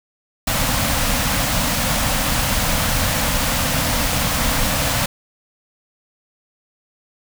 pink band-stop noise, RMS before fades -19 dBFS, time 0.47-5.06 s, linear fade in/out 5 ms, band 300 to 480 Hz, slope 96 dB/octave, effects none

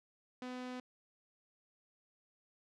sawtooth tone, 251.5 Hz, B3, 32 cents sharp, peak -38 dBFS, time 0.42-0.8 s, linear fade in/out 2 ms, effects low-pass 5000 Hz 12 dB/octave

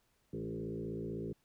sine tone with frequency modulation, 277.2 Hz, C#4, in tune, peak -37 dBFS, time 0.33-1.33 s, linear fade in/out 5 ms, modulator 55.9 Hz, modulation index 3, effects pink hiss -75 dBFS RMS until 1.44 s

